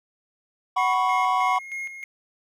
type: chord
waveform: triangle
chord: F# suspended fourth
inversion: none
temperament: equal with one note detuned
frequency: 745.6 / 987.8 / 1108.7 Hz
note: F#5 / B5 / C#6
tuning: +13 / 0 / 0 cents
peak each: -22 dBFS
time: 0.76-1.59 s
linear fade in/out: 10 ms
type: tone with tremolo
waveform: triangle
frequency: 2149 Hz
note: C7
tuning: 46 cents sharp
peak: -27 dBFS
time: 0.78-2.04 s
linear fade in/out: 2 ms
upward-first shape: square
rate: 3.2 Hz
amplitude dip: 60%
effects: none